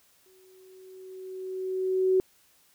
sine tone with exponential growth, 375 Hz, F#4, 23 cents sharp, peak -18 dBFS, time 0.26-2.2 s, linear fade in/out 0 ms, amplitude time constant 420 ms, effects white hiss -63 dBFS RMS until 2.74 s

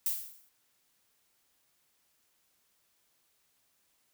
violet noise with exponential decay, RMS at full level -28 dBFS, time 0.06-0.49 s, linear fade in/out 2 ms, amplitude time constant 92 ms, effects white hiss -73 dBFS RMS until 4.13 s

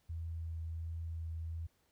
sine tone with vibrato, 82 Hz, E2, 9 cents flat, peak -38 dBFS, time 0.09-1.67 s, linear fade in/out 10 ms, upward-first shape triangle, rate 1.4 Hz, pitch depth 14 cents each way, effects pink hiss -75 dBFS RMS until 1.91 s

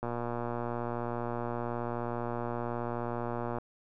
click train, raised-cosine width 1 ms, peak -21 dBFS, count 424, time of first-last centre 0.03-3.585 s, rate 119 Hz, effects none

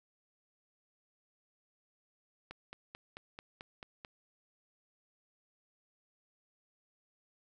click train, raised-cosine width 0.3 ms, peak -29 dBFS, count 8, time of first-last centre 2.51-4.048 s, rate 4.55 Hz, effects none

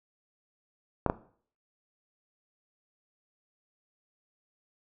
clicks, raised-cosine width 1 ms, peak -10 dBFS, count 2, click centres 1.063 / 1.099 s, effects noise-tail reverb RT60 0.5 s tail -17 dB re dry

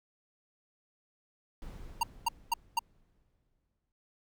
brown noise with exponential decay, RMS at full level -43 dBFS, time 1.62-3.92 s, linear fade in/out 1 ms, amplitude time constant 500 ms
square tone bursts, 928 Hz, A#5, 8 cents flat, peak -26 dBFS, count 4, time 2.01-2.792 s, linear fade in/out 5 ms, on 23 ms, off 230 ms
effects none

